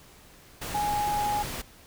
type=tone in noise; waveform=sine; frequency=830.6 Hz; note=G#5; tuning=in tune; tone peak=-25 dBFS; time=0.74-1.43 s; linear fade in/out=10 ms; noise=pink; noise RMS=-35 dBFS; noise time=0.61-1.62 s; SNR=+7 dB; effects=pink hiss -53 dBFS RMS until 1.86 s